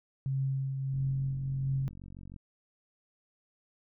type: tone with tremolo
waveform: sine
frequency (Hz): 134.8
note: C#3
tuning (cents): -48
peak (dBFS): -27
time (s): 0.26-1.88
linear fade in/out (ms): 0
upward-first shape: triangle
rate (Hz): 1.5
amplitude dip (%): 45
type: click train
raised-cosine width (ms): 5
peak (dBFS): -35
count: 67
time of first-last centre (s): 0.94-2.362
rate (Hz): 46.4
effects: none